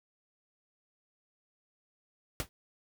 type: noise with exponential decay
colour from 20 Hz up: pink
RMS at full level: -30 dBFS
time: 2.4-2.49 s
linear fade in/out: 0 ms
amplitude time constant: 18 ms
effects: none